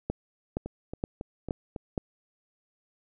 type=two click trains; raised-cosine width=2 ms; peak=-22 / -15 dBFS; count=5 / 5; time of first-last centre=0.66-1.762 / 0.1-1.978 s; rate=3.63 / 2.13 Hz; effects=none